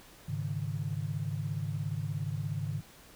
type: chord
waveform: sine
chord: Ab suspended fourth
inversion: none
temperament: equal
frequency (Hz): 103.83 / 138.59 / 155.56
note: Ab2 / Db3 / Eb3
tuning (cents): 0 / 0 / 0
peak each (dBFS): -36 / -36 / -36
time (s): 0.28-2.81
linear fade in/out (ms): 10
effects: pink hiss -55 dBFS RMS until 3.15 s